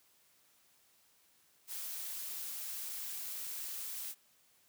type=noise; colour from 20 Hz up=blue; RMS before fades=-42 dBFS; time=1.67-4.15 s; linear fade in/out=50 ms; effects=white hiss -69 dBFS RMS until 4.68 s + high-pass 60 Hz 12 dB/octave